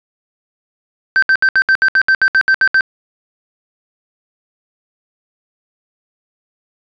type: tone bursts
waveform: triangle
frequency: 1554 Hz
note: G6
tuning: 16 cents flat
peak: -6 dBFS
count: 13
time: 1.16-2.808 s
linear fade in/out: 0 ms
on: 64 ms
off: 68 ms
effects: resampled to 16000 Hz + 8-bit